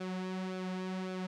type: tone with flanger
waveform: sawtooth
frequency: 185.8 Hz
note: F#3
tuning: 7 cents sharp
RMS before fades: -38 dBFS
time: 0-1.27 s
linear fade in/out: 10 ms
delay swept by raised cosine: 1 to 4 ms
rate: 1.8 Hz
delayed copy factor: -0.6
effects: low-pass 5000 Hz 12 dB/octave